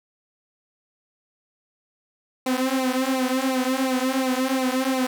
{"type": "tone with flanger", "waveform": "sawtooth", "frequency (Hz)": 260, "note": "C4", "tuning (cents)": -11, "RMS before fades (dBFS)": -23, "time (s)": [2.46, 5.07], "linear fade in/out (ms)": 5, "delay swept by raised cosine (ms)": [0.59, 5.19], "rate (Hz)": 2.8, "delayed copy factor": -0.95, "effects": []}